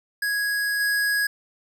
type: tone with level steps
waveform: square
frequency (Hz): 1661.2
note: G#6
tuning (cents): 0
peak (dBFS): -23 / -21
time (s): 0.22-1.27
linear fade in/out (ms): 5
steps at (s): 0.8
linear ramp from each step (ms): 5
effects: none